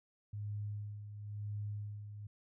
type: tone with tremolo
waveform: sine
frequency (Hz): 103.83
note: G#2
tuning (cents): 0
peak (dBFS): -37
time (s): 0.33-2.27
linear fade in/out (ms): 5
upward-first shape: sine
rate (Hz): 0.98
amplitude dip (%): 60
effects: none